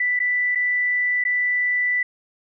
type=tone with dropouts; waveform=sine; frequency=1979 Hz; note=B6; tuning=3 cents sharp; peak=-18 dBFS; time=0-2.03 s; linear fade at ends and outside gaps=5 ms; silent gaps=0.192-0.2 / 0.55-0.555 / 1.24-1.25 s; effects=none